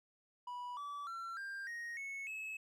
triangle tone with pitch steps, 980 / 1152 / 1354.3 / 1592 / 1871.5 / 2200 / 2586 Hz, B5 / D6 / E6 / G6 / A#6 / C#7 / E7, -14 / -34 / +46 / +26 / +6 / -14 / -34 cents, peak -40 dBFS, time 0.47-2.57 s, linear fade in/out 5 ms, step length 300 ms, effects none

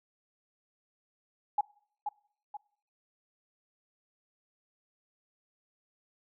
sine tone with echo, 830.6 Hz, G#5, in tune, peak -23 dBFS, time 1.58-1.61 s, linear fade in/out 5 ms, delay 480 ms, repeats 2, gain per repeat -7 dB, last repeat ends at 2.57 s, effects noise-tail reverb RT60 0.6 s tail -25 dB re dry

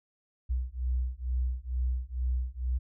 sine beating tone pair, 61.5 / 63.7 Hz, B1 / C2, -7 / -46 cents, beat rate 2.2 Hz, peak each -31 dBFS, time 0.49-2.79 s, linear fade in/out 20 ms, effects none

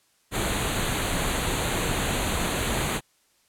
pink band-stop noise, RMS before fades -26 dBFS, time 0.31-3.01 s, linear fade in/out 50 ms, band 4400 to 6300 Hz, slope 96 dB/octave, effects white hiss -65 dBFS RMS until 3.48 s + low-pass 11000 Hz 12 dB/octave

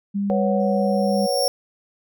sine tone, 200.3 Hz, G3, 38 cents sharp, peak -20 dBFS, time 0.14-1.27 s, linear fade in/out 20 ms
sine chord, B suspended second, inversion none, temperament equal, 493.9 / 554.4 / 740 Hz, B4 / C#5 / F#5, 0 / 0 / 0 cents, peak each -25 / -22 / -26 dBFS, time 0.3-1.48 s, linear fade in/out 0 ms
sawtooth tone with exponential growth, 5500 Hz, F8, 27 cents flat, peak -17 dBFS, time 0.6-1.48 s, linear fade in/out 2 ms, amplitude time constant 190 ms
effects none

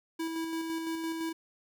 square tone with tremolo, 326.5 Hz, E4, 17 cents flat, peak -32 dBFS, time 0.19-1.33 s, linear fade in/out 10 ms, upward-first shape square, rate 5.9 Hz, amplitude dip 30%, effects none

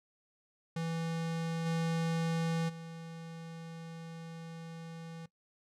square tone with level steps, 164.81 Hz, E3, in tune, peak -34 / -31 / -44 dBFS, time 0.76-5.26 s, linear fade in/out 5 ms, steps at 1.65 / 2.68 s, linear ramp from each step 20 ms, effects noise-tail reverb RT60 0.1 s tail -19 dB re dry + low-pass 8000 Hz 12 dB/octave

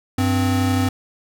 square tone pair together, 97.2 / 259.5 Hz, G2 / C4, -14 / -14 cents, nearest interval octave + perfect fourth, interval 1700 cents, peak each -20 dBFS, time 0.18-0.89 s, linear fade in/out 5 ms, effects none

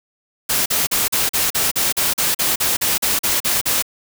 white noise bursts, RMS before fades -18 dBFS, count 16, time 0.49-3.825 s, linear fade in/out 10 ms, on 170 ms, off 41 ms, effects none

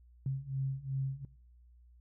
sine beating tone pair, 133.2 / 135.9 Hz, C3 / C#3, +31 / -34 cents, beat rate 2.7 Hz, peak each -37 / -35 dBFS, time 0.26-1.25 s, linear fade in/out 2 ms, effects noise-tail reverb RT60 1.0 s tail -24 dB re dry + added 60 Hz sine -57 dBFS peak until 2 s

